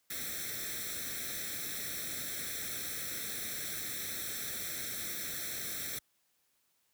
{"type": "noise with comb filter", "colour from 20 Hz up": "white", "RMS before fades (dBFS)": -39, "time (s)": [0.1, 5.99], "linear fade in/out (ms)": 5, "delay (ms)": 0.52, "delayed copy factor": 1, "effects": ["white hiss -75 dBFS RMS until 6.93 s", "high-pass 60 Hz 12 dB/octave"]}